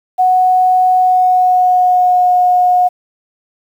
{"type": "tone with pitch glide", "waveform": "sine", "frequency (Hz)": [738, 723.6], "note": ["F#5", "F#5"], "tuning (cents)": [-5, -39], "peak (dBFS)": -7, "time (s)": [0.18, 2.89], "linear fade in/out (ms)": 20, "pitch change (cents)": -34, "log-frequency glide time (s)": [0.98, 2.3], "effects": ["7-bit"]}